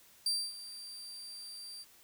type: tone with ADSR envelope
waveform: 35% pulse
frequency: 4699 Hz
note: D8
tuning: in tune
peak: -27 dBFS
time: 0.26-1.85 s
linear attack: 3 ms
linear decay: 260 ms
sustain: -16 dB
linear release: 36 ms
effects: white hiss -61 dBFS RMS until 2.03 s